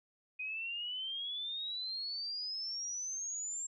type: exponential sweep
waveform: sine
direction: up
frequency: 2489 to 7500 Hz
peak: -37 dBFS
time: 0.39-3.67 s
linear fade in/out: 10 ms
effects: none